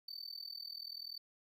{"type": "tone with amplitude modulation", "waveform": "triangle", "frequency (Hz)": 4559, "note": "C#8", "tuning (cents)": 48, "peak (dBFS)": -39, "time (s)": [0.08, 1.18], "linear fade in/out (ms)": 5, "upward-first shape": "sine", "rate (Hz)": 40.5, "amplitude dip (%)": 95, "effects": []}